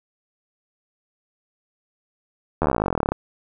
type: slowing click train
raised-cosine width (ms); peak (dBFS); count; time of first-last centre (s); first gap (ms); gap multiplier
1; -6; 26; 2.62-3.12; 12; 1.04
effects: none